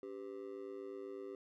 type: tone with amplitude modulation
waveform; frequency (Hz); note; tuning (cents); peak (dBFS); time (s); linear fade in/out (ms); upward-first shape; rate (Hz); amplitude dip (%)
triangle; 393.1; G4; +5; -38; 0.03-1.35; 2; sine; 108; 95
effects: none